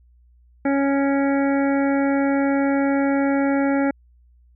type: harmonic tone with a mistuned harmonic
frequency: 277.2 Hz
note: C#4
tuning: in tune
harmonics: 1 / 2 / 3 / 5 / 6 / 7 / 8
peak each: -18 / -24 / -28 / -32 / -34 / -35 / -36 dBFS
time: 0.65-3.91 s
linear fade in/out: 5 ms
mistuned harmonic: 8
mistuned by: +20 cents
effects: added 60 Hz sine -51 dBFS peak until 4.55 s